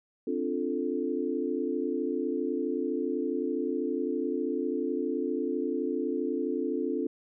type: chord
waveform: sine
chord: D minor seventh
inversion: third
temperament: equal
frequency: 261.6 / 293.7 / 349.2 / 440 Hz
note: C4 / D4 / F4 / A4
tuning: 0 / 0 / 0 / 0 cents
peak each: -33 dBFS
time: 0.27-7.07 s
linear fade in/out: 5 ms
effects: none